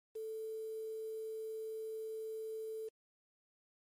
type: tone with quantisation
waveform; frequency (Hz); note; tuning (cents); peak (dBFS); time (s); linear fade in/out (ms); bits
sine; 440; A4; 0; -40; 0.15-2.89; 10; 10
effects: MP3 64 kbps